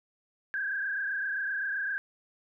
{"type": "tone with frequency modulation", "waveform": "sine", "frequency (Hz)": 1603, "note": "G6", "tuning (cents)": 38, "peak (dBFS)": -29, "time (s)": [0.54, 1.98], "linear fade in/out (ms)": 0, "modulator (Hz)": 27.7, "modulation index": 2.4, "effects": []}